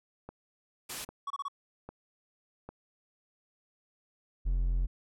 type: click train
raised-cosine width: 1 ms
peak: -29 dBFS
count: 4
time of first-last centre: 0.29-2.69 s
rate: 1.25 Hz
type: noise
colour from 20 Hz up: white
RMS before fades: -38 dBFS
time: 0.89-1.05 s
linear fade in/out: 10 ms
type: tone bursts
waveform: triangle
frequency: 1123 Hz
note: C#6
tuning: 22 cents sharp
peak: -31 dBFS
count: 4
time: 1.27-1.483 s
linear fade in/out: 5 ms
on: 33 ms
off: 27 ms
type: tone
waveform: triangle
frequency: 43.65 Hz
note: F1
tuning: in tune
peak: -24 dBFS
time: 4.45-4.87 s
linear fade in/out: 20 ms
effects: low-pass 12000 Hz 12 dB/octave